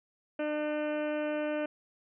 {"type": "harmonic tone", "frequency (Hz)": 300.9, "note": "D4", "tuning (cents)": 42, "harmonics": [1, 2, 3, 4, 5, 6, 7, 8, 9, 10], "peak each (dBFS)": [-34, -32, -46, -48, -43, -49, -53, -48, -50, -54], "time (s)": [0.39, 1.66], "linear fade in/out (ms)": 5, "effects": []}